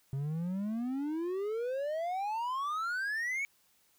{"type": "exponential sweep", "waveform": "triangle", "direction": "up", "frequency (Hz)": [133, 2267], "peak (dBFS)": -30, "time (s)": [0.13, 3.45], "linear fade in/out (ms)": 0, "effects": ["white hiss -69 dBFS RMS until 3.98 s"]}